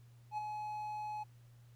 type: tone with ADSR envelope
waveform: triangle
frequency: 847 Hz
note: G#5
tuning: 34 cents sharp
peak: -32 dBFS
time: 0.31-1.24 s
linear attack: 68 ms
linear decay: 13 ms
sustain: -5 dB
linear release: 15 ms
effects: added 119 Hz sine -57 dBFS peak until 1.75 s + pink hiss -72 dBFS RMS until 1.75 s